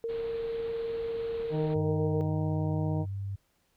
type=tone with tremolo; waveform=sine; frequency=459.5 Hz; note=A#4; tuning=25 cents flat; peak=-29 dBFS; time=0.04-2.21 s; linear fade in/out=0 ms; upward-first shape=triangle; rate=20 Hz; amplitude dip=30%
type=low-pass noise; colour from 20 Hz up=pink; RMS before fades=-48 dBFS; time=0.08-1.75 s; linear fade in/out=20 ms; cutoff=4300 Hz; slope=96 dB/octave
type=harmonic tone; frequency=155.56 Hz; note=D#3; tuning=in tune; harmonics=1 / 2 / 3 / 4 / 5 / 6; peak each=-29 / -35 / -40 / -40 / -44 / -46 dBFS; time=1.5-3.06 s; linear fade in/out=50 ms
type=tone with vibrato; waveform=sine; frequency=98 Hz; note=G2; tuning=in tune; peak=-32 dBFS; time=1.75-3.36 s; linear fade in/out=10 ms; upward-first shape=square; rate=2.2 Hz; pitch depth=12 cents each way
effects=pink hiss -72 dBFS RMS until 3.76 s